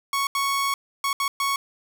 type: tone bursts at uneven times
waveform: sawtooth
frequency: 1108.7 Hz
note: C#6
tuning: in tune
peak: -18 dBFS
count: 5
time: 0.13-0.27 / 0.35-0.74 / 1.04-1.13 / 1.2-1.28 / 1.4-1.56 s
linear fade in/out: 2 ms
effects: none